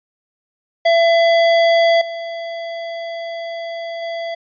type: tone with level steps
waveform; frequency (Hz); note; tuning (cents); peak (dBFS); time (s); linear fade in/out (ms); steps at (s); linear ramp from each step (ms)
square; 671; E5; +31; -11 / -25 / -23; 0.85-4.35; 10; 2.01 / 4.02; 5
effects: resampled to 11025 Hz